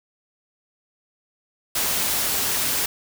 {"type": "noise", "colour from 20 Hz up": "white", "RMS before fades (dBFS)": -23, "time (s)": [1.75, 2.86], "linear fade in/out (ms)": 5, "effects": []}